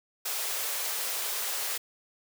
white high-pass noise, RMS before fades -32 dBFS, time 0.25-1.78 s, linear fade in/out 10 ms, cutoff 390 Hz, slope 48 dB/octave, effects none

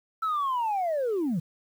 sine linear sweep, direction down, 1335 to 146.83 Hz, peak -23 dBFS, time 0.22-1.4 s, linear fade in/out 10 ms, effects tanh soft clip ceiling -22 dBFS + 9-bit

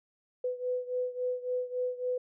sine beating tone pair, 498.7 / 502.3 Hz, B4 / B4, +17 / +29 cents, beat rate 3.6 Hz, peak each -32 / -35 dBFS, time 0.44-2.18 s, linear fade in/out 5 ms, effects none

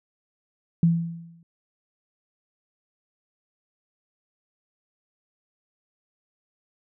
sine tone with exponential decay, 167.6 Hz, E3, 29 cents sharp, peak -13 dBFS, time 0.83-1.43 s, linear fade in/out 2 ms, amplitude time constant 130 ms, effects none

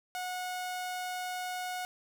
sawtooth tone, 730 Hz, F#5, 24 cents flat, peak -31 dBFS, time 0.15-1.85 s, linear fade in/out 0 ms, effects none

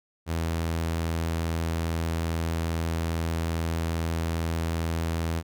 sawtooth tone, 82.4 Hz, E2, in tune, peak -22 dBFS, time 0.26-5.43 s, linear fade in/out 50 ms, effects none

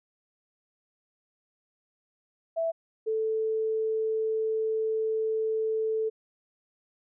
sine tone pair in turn, 659.3 / 440 Hz, E5 / A4, 0 / 0 cents, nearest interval perfect fifth, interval 700 cents, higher first, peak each -25 dBFS, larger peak neither, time 2.56-2.72 / 3.06-6.1 s, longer second, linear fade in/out 20 ms, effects none

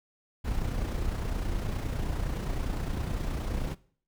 brown noise with amplitude modulation, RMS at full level -29 dBFS, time 0.44-3.75 s, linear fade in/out 20 ms, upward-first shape sine, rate 29.7 Hz, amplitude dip 45%, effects noise-tail reverb RT60 0.5 s tail -20 dB re dry

